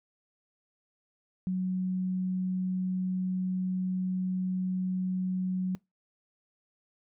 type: tone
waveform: sine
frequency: 185 Hz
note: F#3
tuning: in tune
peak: -27 dBFS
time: 1.47-5.75 s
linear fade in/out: 0 ms
effects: noise-tail reverb RT60 0.2 s tail -24 dB re dry